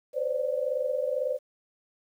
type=tone cluster; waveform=sine; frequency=510 / 532 / 588 Hz; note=C5 / C5 / D5; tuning=-44 / +29 / +2 cents; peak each=-30 / -31 / -30 dBFS; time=0.13-1.39 s; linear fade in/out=50 ms; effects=10-bit